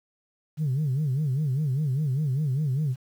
sine tone with vibrato, 141 Hz, C#3, 30 cents sharp, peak -21 dBFS, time 0.57-2.96 s, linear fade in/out 50 ms, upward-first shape sine, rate 5 Hz, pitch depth 190 cents each way, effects tanh soft clip ceiling -20 dBFS + 9-bit

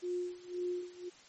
sine tone with tremolo, 357 Hz, F4, 38 cents sharp, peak -32 dBFS, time 0.02-1.1 s, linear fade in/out 20 ms, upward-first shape sine, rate 1.9 Hz, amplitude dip 90%, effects white hiss -58 dBFS RMS until 1.28 s + MP3 32 kbps

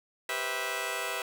10% pulse chord, C major seventh, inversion second, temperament just, 392.4 / 490.5 / 523.3 / 654.1 Hz, G4 / B4 / C5 / E5, +2 / -12 / 0 / -14 cents, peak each -31 / -28 / -32 / -27 dBFS, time 0.29-1.22 s, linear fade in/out 2 ms, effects none

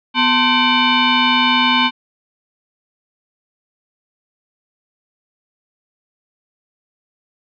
sine tone with frequency modulation, 1046.5 Hz, C6, in tune, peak -11 dBFS, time 0.14-1.91 s, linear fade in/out 50 ms, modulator 647 Hz, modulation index 3.9, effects resampled to 11025 Hz

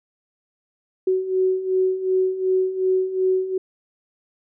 sine beating tone pair, 372.5 / 375.2 Hz, F#4 / F#4, +12 / +24 cents, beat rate 2.7 Hz, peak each -24 / -19 dBFS, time 1.07-3.58 s, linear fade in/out 5 ms, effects none

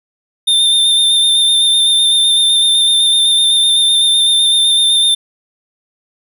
square tone with vibrato, 3600 Hz, A7, 39 cents sharp, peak -9 dBFS, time 0.47-5.15 s, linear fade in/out 10 ms, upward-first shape square, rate 7.9 Hz, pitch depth 17 cents each way, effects none

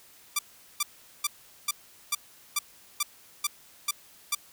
5% pulse tone bursts, 1174.7 Hz, D6, in tune, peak -12 dBFS, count 10, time 0.36-4.35 s, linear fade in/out 5 ms, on 30 ms, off 410 ms, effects white hiss -55 dBFS RMS until 4.52 s

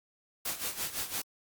white noise with tremolo, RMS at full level -33 dBFS, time 0.45-1.22 s, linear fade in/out 5 ms, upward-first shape sine, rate 5.9 Hz, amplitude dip 75%, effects Opus 48 kbps

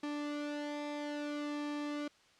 sawtooth tone with flanger, 293.7 Hz, D4, in tune, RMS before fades -39 dBFS, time 0.03-2.08 s, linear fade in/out 5 ms, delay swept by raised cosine 2 to 2.72 ms, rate 0.6 Hz, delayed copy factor -0.65, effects white hiss -65 dBFS RMS until 2.39 s + low-pass 5000 Hz 12 dB/octave

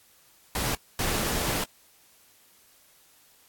pink noise bursts at uneven times, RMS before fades -28 dBFS, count 2, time 0.55-0.75 / 0.99-1.64 s, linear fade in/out 2 ms, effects white hiss -59 dBFS RMS until 3.48 s + AAC 64 kbps

